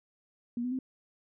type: tone with pitch steps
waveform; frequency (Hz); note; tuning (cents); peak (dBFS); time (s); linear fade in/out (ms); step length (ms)
sine; 238.9 / 249.1 / 259.9; A#3 / B3 / C4; +43 / +15 / -11; -30; 0.57-0.789; 2; 73
effects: none